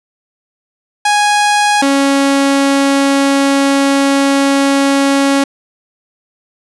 sawtooth tone pair in turn, 829 / 276.6 Hz, G#5 / C#4, -3 / -4 cents, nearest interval octave + perfect fifth, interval 1901 cents, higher first, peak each -5 dBFS, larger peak neither, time 1.05-1.82 / 1.82-5.44 s, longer second, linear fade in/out 5 ms, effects resampled to 24000 Hz + 7-bit

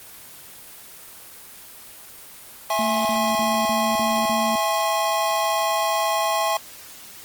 square chord, E augmented, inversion none, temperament equal with one note detuned, 659.3 / 830.6 / 1072.8 Hz, E5 / G#5 / B#5, 0 / 0 / +43 cents, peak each -25 dBFS, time 2.7-6.57 s, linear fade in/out 2 ms
sine tone bursts, 224.5 Hz, A3, 35 cents sharp, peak -25 dBFS, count 6, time 2.79-4.555 s, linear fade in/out 0 ms, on 260 ms, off 41 ms
effects white hiss -42 dBFS RMS until 7.24 s + Opus 24 kbps

